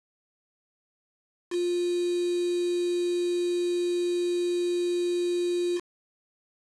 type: tone with quantisation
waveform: sine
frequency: 351.5 Hz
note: F4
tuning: 11 cents sharp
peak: -24 dBFS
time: 1.5-5.81 s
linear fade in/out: 50 ms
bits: 6
effects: resampled to 22050 Hz